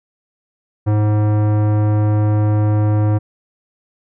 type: tone with tanh clipping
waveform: sine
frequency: 105.6 Hz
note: G#2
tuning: 29 cents sharp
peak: -14 dBFS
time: 0.86-3.19 s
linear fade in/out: 20 ms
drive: 18 dB
effects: none

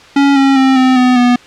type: tone with pitch steps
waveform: square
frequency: 279.7 / 272.4 / 265.2 / 258.3 / 251.5 / 244.9 Hz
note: C#4 / C#4 / C4 / C4 / B3 / B3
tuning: +16 / -30 / +23 / -22 / +32 / -14 cents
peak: -7 dBFS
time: 0.16-1.36 s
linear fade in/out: 5 ms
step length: 200 ms
effects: white hiss -38 dBFS RMS until 1.46 s + low-pass 4000 Hz 12 dB/octave

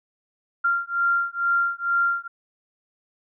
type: beating tone pair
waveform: sine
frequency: 1386 / 1388.2 Hz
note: F6 / F6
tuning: -14 / -11 cents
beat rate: 2.2 Hz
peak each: -23 dBFS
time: 0.64-2.28 s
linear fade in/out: 10 ms
effects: none

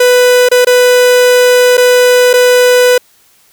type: tone with dropouts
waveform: 45% pulse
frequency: 496 Hz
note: B4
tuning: 7 cents sharp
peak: -4 dBFS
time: 0-2.98 s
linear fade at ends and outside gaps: 5 ms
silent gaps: 0.488-0.514 / 0.648-0.669 / 1.771-1.777 / 2.332-2.337 s
effects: white hiss -48 dBFS RMS until 3.52 s

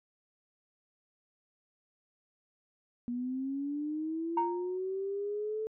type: linear sweep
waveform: sine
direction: up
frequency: 238.8 to 440 Hz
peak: -32 dBFS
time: 3.08-5.67 s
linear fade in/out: 0 ms
type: tone with exponential decay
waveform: sine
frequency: 930 Hz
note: A#5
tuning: 4 cents flat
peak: -23 dBFS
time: 4.37-4.78 s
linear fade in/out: 5 ms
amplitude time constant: 87 ms
effects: tanh soft clip ceiling -19 dBFS

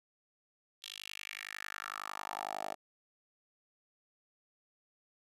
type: tone with high-pass filter sweep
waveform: 10% pulse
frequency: 51 Hz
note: G#1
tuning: 31 cents flat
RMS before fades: -43 dBFS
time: 0.82-2.75 s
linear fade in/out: 20 ms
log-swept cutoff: 3500 to 610 Hz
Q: 3.5
effects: resampled to 32000 Hz

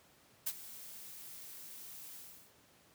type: noise with ADSR envelope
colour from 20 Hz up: blue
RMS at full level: -34 dBFS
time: 0.46-2.53 s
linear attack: 11 ms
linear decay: 51 ms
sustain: -16 dB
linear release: 370 ms
effects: pink hiss -65 dBFS RMS until 2.94 s + high-pass 100 Hz 12 dB/octave

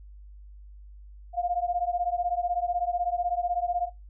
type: beating tone pair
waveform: sine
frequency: 698.5 / 714.5 Hz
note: F5 / F5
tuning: 0 / +39 cents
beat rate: 16 Hz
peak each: -28 / -29 dBFS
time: 1.33-3.9 s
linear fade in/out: 50 ms
effects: noise-tail reverb RT60 0.2 s tail -19 dB re dry + added 50 Hz sine -44 dBFS peak until 4.09 s

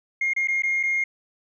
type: tone with dropouts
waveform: sine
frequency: 2134 Hz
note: C7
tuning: 34 cents sharp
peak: -19 dBFS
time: 0.21-1.04 s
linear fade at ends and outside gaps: 5 ms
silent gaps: 0.335-0.363 / 0.474-0.483 / 0.622-0.634 / 0.83-0.834 s
effects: tanh soft clip ceiling -17 dBFS

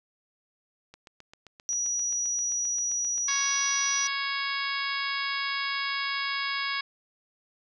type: click train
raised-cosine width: 0.2 ms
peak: -30 dBFS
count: 18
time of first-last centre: 0.94-3.18 s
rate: 7.59 Hz
type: tone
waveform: sine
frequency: 5820 Hz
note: F#8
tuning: 29 cents flat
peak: -26 dBFS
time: 1.69-4.07 s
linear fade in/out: 0 ms
type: harmonic tone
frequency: 554.4 Hz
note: C#5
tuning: in tune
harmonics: 2 / 3 / 4 / 5 / 6 / 7 / 8 / 9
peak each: -34 / -34 / -33 / -40 / -38 / -40 / -41 / -37 dBFS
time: 3.28-6.81 s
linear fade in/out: 5 ms
effects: none

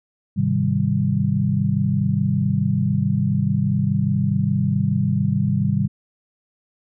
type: chord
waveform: sine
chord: Ab major seventh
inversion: none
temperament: equal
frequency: 103.83 / 130.81 / 155.56 / 196 Hz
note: Ab2 / C3 / Eb3 / G3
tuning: 0 / 0 / 0 / 0 cents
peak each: -24 / -22 / -23 / -21 dBFS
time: 0.36-5.88 s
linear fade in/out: 20 ms
effects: none

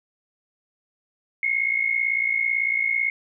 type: tone pair together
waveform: sine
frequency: 2139 / 2197 Hz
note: C7 / C#7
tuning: +38 / -16 cents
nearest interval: unison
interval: 46 cents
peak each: -23 dBFS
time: 1.43-3.1 s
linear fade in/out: 2 ms
effects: none

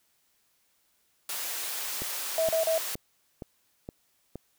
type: high-pass noise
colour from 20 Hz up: white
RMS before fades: -34 dBFS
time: 1.29-2.95 s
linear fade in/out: 2 ms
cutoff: 500 Hz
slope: 12 dB/octave
type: click train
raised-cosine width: 2 ms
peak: -24 dBFS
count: 6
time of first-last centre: 2.02-4.356 s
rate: 2.14 Hz
type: tone bursts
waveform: sine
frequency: 648 Hz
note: E5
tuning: 30 cents flat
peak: -23 dBFS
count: 3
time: 2.38-2.78 s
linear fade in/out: 2 ms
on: 110 ms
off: 35 ms
effects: white hiss -70 dBFS RMS until 4.58 s

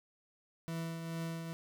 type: tone with tremolo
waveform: 40% pulse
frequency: 164.81 Hz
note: E3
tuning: in tune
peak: -35 dBFS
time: 0.68-1.53 s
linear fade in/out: 0 ms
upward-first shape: triangle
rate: 2.3 Hz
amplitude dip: 45%
effects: none

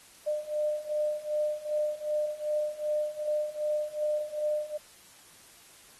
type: beating tone pair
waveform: sine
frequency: 601 / 603.6 Hz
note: D5 / D5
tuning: +40 / +47 cents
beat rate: 2.6 Hz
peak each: -32 / -30 dBFS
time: 0.26-4.78 s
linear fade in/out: 20 ms
effects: white hiss -55 dBFS RMS until 5.99 s + AAC 32 kbps

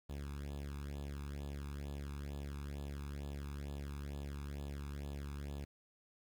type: tone with flanger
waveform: sawtooth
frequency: 71.1 Hz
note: C#2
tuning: 45 cents sharp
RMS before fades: -44 dBFS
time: 0.09-5.65 s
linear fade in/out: 10 ms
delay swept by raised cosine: 0.26 to 0.82 ms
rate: 2.2 Hz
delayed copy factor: +0.85
effects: 11-bit

